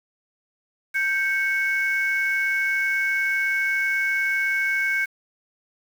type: tone pair together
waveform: sine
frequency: 1568 / 2213 Hz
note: G6 / C#7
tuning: 0 / -3 cents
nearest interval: tritone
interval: 597 cents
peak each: -22 dBFS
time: 0.94-5.06 s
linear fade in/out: 20 ms
effects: tanh soft clip ceiling -14 dBFS + 7-bit